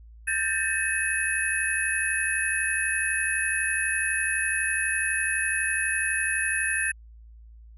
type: tone cluster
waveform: sine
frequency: 1570 / 1748 / 1820 / 2567 / 10780 Hz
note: G6 / A6 / A#6 / E7 / E9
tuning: +2 / -12 / -42 / -47 / +38 cents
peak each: -30 dBFS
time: 0.27-6.92 s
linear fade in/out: 10 ms
effects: added 56 Hz sine -45 dBFS peak until 7.77 s